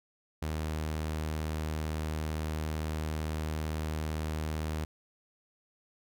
sawtooth tone, 77.78 Hz, D#2, in tune, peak -28 dBFS, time 0.42-4.85 s, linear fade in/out 5 ms, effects none

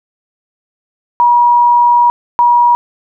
sine tone pair in turn, 960 / 960 Hz, B5 / B5, -49 / -49 cents, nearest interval unison, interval 0 cents, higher neither, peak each -5 dBFS, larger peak neither, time 1.2-2.1 / 2.39-2.75 s, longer first, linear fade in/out 0 ms, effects none

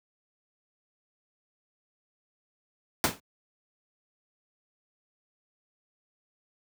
pink noise with exponential decay, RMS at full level -19 dBFS, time 3.04-3.2 s, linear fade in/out 1 ms, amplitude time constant 33 ms, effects high-pass 100 Hz 12 dB/octave

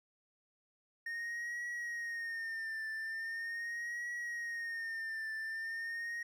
triangle tone with vibrato, 1842 Hz, A#6, 21 cents flat, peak -36 dBFS, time 1.06-6.23 s, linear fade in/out 5 ms, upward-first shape triangle, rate 0.41 Hz, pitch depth 73 cents each way, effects none

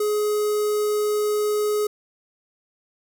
square tone with notch filter, 420.2 Hz, G#4, 20 cents sharp, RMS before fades -22 dBFS, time 0-1.87 s, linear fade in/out 5 ms, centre 2500 Hz, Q 0.63, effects none

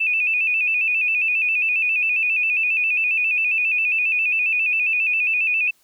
sine tone with vibrato, 2558 Hz, D#7, 47 cents sharp, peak -17 dBFS, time 0-5.71 s, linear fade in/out 10 ms, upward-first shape square, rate 7.4 Hz, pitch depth 60 cents each way, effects white hiss -60 dBFS RMS until 5.83 s

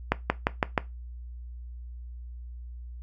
accelerating click train, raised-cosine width 0.5 ms, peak -6 dBFS, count 5, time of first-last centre 0.12-0.778 s, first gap 180 ms, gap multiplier 0.94, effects noise-tail reverb RT60 0.2 s tail -17 dB re dry + added 60 Hz sine -38 dBFS peak until 3.02 s

